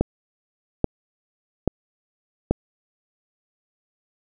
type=click train; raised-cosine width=2 ms; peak=-4 dBFS; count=4; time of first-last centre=0.01-2.51 s; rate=1.2 Hz; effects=none